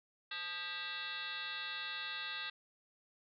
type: tone with frequency modulation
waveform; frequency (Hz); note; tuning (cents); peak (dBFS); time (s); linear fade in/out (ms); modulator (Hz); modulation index
sine; 2677; E7; +26; -39; 0.31-2.5; 5; 361; 4
effects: none